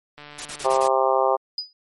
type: click train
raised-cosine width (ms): 0.3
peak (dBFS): -25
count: 93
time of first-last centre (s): 0.18-0.806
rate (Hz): 147
type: noise bursts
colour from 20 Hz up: white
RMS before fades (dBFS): -32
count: 5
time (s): 0.38-0.88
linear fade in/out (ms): 10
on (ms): 76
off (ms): 30
type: harmonic tone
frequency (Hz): 132.3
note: C3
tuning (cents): +20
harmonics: 3 / 4 / 5 / 6 / 7 / 8 / 9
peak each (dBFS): -25 / -22 / -24 / -23 / -26 / -26 / -28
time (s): 0.64-1.37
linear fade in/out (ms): 20
type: tone with exponential decay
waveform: sine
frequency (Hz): 4955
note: D#8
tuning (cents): -8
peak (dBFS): -21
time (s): 1.58-1.73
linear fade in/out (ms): 2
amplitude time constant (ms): 32
effects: MP3 48 kbps